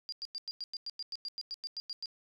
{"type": "tone bursts", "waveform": "sine", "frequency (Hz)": 4800, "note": "D8", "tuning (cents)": 37, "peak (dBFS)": -36, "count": 16, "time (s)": [0.09, 2.058], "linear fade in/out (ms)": 0, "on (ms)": 33, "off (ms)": 96, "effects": []}